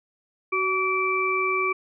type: tone cluster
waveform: sine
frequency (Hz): 375.1 / 1150 / 2334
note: F#4 / D6 / D7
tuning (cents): +24 / -37 / -11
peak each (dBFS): -27 / -25 / -25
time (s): 0.52-1.73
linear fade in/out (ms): 10
effects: none